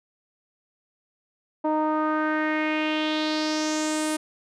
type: tone with low-pass filter sweep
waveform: sawtooth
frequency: 308.8 Hz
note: D#4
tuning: 13 cents flat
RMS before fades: -25 dBFS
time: 1.64-4.17 s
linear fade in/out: 10 ms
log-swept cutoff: 830 to 10000 Hz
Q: 3.3
effects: none